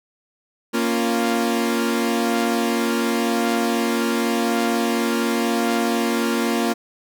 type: chord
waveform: sawtooth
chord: Bb minor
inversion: none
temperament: equal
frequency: 233.1 / 277.2 / 349.2 Hz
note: Bb3 / Db4 / F4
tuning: 0 / 0 / 0 cents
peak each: -17 / -22 / -20 dBFS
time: 0.73-6.74 s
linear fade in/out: 20 ms
effects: none